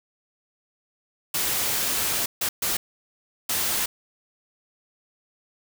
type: noise bursts at uneven times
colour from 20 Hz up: white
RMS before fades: -25 dBFS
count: 4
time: 1.34-2.26 / 2.41-2.49 / 2.62-2.77 / 3.49-3.86 s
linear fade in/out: 5 ms
effects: none